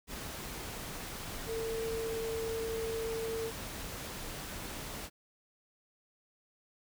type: tone in noise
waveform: sine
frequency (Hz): 451.2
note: A4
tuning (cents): +44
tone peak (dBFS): -34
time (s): 1.46-3.52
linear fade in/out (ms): 50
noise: pink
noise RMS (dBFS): -42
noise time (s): 0.07-5.1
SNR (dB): +5
effects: none